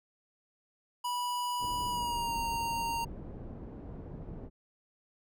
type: tone with pitch glide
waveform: square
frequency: 979 to 926.7 Hz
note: B5 to A#5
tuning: -15 to -10 cents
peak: -32 dBFS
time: 1.04-3.05 s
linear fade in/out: 10 ms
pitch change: -95 cents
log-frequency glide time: 1.87-2.35 s
type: low-pass noise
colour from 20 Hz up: pink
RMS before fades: -43 dBFS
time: 1.59-4.5 s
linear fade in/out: 50 ms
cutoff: 440 Hz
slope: 12 dB/octave
effects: none